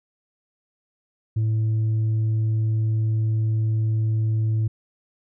sine tone, 110 Hz, A2, in tune, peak -16 dBFS, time 1.36-4.68 s, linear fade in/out 10 ms, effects tanh soft clip ceiling -18 dBFS

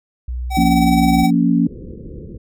sine tone with pitch glide, 61.5 to 63.3 Hz, B1 to B1, -7 to +43 cents, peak -21 dBFS, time 0.28-1.24 s, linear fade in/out 5 ms, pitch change +50 cents, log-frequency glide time 0.56-0.67 s
square tone with tremolo, 763 Hz, G5, 47 cents flat, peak -16 dBFS, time 0.5-1.31 s, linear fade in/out 50 ms, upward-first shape sine, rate 19 Hz, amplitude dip 50%
sine chord, Bb minor, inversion second, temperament just, 174.81 / 233.1 / 279.7 Hz, F3 / Bb3 / Db4, +2 / 0 / +16 cents, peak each -16 dBFS, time 0.57-1.67 s, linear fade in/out 5 ms
pink low-pass noise, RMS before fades -33 dBFS, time 1.66-2.38 s, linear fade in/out 10 ms, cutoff 510 Hz, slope 96 dB/octave
effects none

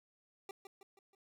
25% pulse tone with echo, 392 Hz, G4, in tune, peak -40 dBFS, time 0.49-0.51 s, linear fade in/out 2 ms, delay 160 ms, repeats 4, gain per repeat -6 dB, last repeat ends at 1.15 s, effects none

